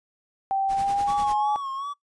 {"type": "tone with pitch glide", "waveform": "sine", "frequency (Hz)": [779, 839.7], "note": ["G5", "G#5"], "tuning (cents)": [-11, 19], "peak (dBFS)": -21, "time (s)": [0.51, 1.56], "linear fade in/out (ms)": 0, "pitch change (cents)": 130, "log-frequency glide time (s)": [0.7, 1.37]}
{"type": "noise with tremolo", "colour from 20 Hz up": "pink", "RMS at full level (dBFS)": -37, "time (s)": [0.68, 1.36], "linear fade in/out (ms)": 50, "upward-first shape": "sine", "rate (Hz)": 10, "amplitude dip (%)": 70}
{"type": "tone with vibrato", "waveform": "triangle", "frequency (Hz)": 1108.7, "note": "C#6", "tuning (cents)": 0, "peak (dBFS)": -27, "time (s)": [1.07, 1.94], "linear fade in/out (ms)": 20, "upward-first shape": "sine", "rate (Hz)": 2.7, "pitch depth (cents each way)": 59}
{"effects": ["noise-tail reverb RT60 0.1 s tail -22 dB re dry", "resampled to 22050 Hz"]}